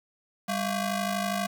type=ring-modulated tone; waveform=sawtooth; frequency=447.7 Hz; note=A4; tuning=30 cents sharp; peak=-20 dBFS; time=0.48-1.47 s; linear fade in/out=10 ms; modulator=250 Hz; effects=8-bit